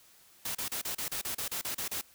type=noise bursts; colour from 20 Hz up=white; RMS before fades=-35 dBFS; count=12; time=0.45-2.013 s; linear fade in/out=5 ms; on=100 ms; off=33 ms; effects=white hiss -60 dBFS RMS until 2.14 s